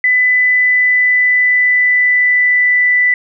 sine tone with pitch glide, 2000 to 1983.9 Hz, B6 to B6, +21 to +7 cents, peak -8 dBFS, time 0.04-3.14 s, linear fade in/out 2 ms, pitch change -14 cents, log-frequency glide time 0.26-2.84 s, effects none

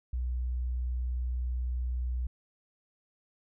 sine tone, 61.74 Hz, B1, in tune, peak -29 dBFS, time 0.13-2.27 s, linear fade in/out 5 ms, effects none

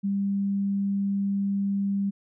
sine tone, 198.5 Hz, G3, 22 cents sharp, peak -23 dBFS, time 0.03-2.11 s, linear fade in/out 20 ms, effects none

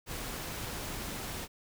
pink noise, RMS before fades -39 dBFS, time 0.06-1.48 s, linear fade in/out 50 ms, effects none

